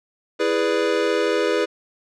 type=chord; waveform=square; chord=E dominant seventh; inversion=none; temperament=equal with one note detuned; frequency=331.3 / 415.3 / 493.9 / 587.3 Hz; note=E4 / G#4 / B4 / D5; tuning=+9 / 0 / 0 / 0 cents; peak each=-26 / -23 / -23 / -28 dBFS; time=0.39-1.66 s; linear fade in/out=20 ms; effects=low-pass 5000 Hz 12 dB/octave